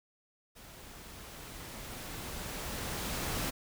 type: noise with level ramp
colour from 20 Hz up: pink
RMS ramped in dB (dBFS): -52 to -34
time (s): 0.55-3.51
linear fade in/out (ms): 20
effects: none